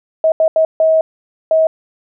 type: tone bursts at uneven times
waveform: sine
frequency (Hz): 639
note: D#5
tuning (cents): +46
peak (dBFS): -8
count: 5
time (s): 0.24-0.32 / 0.4-0.48 / 0.56-0.65 / 0.8-1.01 / 1.51-1.67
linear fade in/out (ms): 2
effects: none